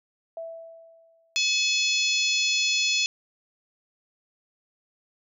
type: tone with exponential decay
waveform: sine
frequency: 659.3 Hz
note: E5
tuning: in tune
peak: -31 dBFS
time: 0.37-1.52 s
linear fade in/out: 2 ms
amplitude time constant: 250 ms
type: harmonic tone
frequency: 855 Hz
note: A5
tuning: 50 cents flat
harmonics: 3 / 4 / 5 / 6 / 7 / 8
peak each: -25 / -27 / -29 / -31 / -32 / -33 dBFS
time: 1.36-3.06 s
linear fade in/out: 0 ms
effects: none